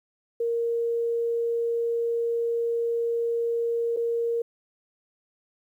sine tone with dropouts, 466.2 Hz, A#4, in tune, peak -23 dBFS, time 0.4-4.42 s, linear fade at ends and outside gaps 5 ms, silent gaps 3.964-3.97 s, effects 10-bit

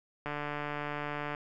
click train, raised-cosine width 0.5 ms, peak -21 dBFS, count 161, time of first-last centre 0.26-1.348 s, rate 147 Hz, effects none

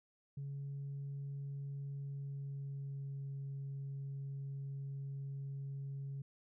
sine tone with pitch glide, 139.7 to 137.94 Hz, C#3 to C#3, +14 to -8 cents, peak -39 dBFS, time 0.37-6.22 s, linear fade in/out 5 ms, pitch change -22 cents, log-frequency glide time 1.97-3.34 s, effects tanh soft clip ceiling -38 dBFS

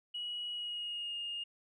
sine tone with pitch glide, 2913 to 2838 Hz, F#7 to F7, -28 to +27 cents, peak -36 dBFS, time 0.14-1.44 s, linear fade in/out 10 ms, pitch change -45 cents, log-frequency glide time 0.52-1.17 s, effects tanh soft clip ceiling -32 dBFS

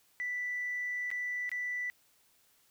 sine tone with dropouts, 1975.5 Hz, B6, in tune, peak -32 dBFS, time 0.2-1.9 s, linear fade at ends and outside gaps 0 ms, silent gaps 1.104-1.114 / 1.493-1.516 s, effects tanh soft clip ceiling -28 dBFS + white hiss -68 dBFS RMS until 2.7 s

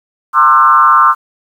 sine tone with frequency modulation, 1200 Hz, D6, 37 cents sharp, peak -4 dBFS, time 0.33-1.15 s, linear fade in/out 50 ms, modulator 139 Hz, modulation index 1.4, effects 7-bit

